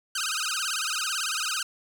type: tone with vibrato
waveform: 10% pulse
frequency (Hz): 1396.9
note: F6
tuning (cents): 0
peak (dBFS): -18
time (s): 0.15-1.63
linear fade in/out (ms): 5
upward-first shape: sine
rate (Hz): 18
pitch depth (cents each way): 220
effects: none